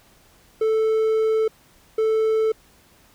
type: tone pair in turn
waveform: triangle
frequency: 440 / 440 Hz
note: A4 / A4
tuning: 0 / 0 cents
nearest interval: unison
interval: 0 cents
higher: neither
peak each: -15 dBFS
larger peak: neither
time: 0.61-1.48 / 1.98-2.52 s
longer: first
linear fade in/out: 5 ms
effects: pink hiss -55 dBFS RMS until 3.14 s